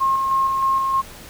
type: tone with tremolo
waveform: sine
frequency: 1073 Hz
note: C6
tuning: 43 cents sharp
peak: -15 dBFS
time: 0-1.02 s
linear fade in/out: 20 ms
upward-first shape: square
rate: 3.2 Hz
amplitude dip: 30%
effects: pink hiss -40 dBFS RMS until 1.29 s